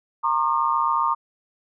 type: tone cluster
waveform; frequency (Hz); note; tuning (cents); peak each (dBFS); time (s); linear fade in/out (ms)
sine; 925 / 1079 / 1207; A#5 / C#6 / D6; -14 / -47 / +47; -23; 0.23-1.15; 20
effects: none